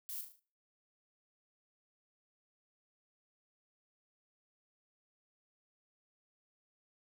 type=noise with echo; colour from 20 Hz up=violet; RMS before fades=-43 dBFS; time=0.09-0.21 s; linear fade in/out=0 ms; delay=37 ms; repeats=5; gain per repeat=-6 dB; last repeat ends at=0.395 s; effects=noise-tail reverb RT60 0.4 s tail -20 dB re dry